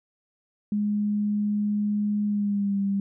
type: tone with pitch glide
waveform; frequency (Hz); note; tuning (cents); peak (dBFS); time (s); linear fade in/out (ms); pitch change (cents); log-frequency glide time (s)
sine; 207.7 to 198.09; G#3 to G3; 0 to +18; -22; 0.72-3; 2; -82; 2.26-2.79
effects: none